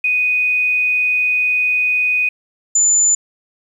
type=tone pair in turn; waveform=sine; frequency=2489 / 7040 Hz; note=D#7 / A8; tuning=0 / 0 cents; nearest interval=octave + tritone; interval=1800 cents; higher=second; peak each=-13 / -10 dBFS; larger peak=second; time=0.04-2.29 / 2.75-3.15 s; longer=first; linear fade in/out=5 ms; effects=8-bit